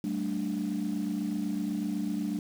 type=chord; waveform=sine; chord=G suspended second; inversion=none; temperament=equal with one note detuned; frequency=191.96 / 220 / 293.7 Hz; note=G3 / A3 / D4; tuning=-36 / 0 / 0 cents; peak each=-32 dBFS; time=0.04-2.39 s; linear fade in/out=2 ms; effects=tanh soft clip ceiling -23 dBFS + 8-bit